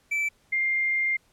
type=tone pair in turn; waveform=triangle / sine; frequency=2321 / 2109 Hz; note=D7 / C7; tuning=-21 / +13 cents; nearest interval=major second; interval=166 cents; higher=first; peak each=-22 dBFS; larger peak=neither; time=0.11-0.29 / 0.52-1.17 s; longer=second; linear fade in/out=10 ms; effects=pink hiss -64 dBFS RMS until 1.32 s + low-pass 12000 Hz 12 dB/octave